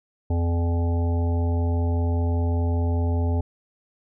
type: harmonic tone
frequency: 85.1 Hz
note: F2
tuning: 44 cents flat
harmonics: 1 / 3 / 5 / 7 / 9 / 10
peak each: -20 / -30 / -34 / -37 / -39 / -40 dBFS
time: 0.3-3.41 s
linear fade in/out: 5 ms
effects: none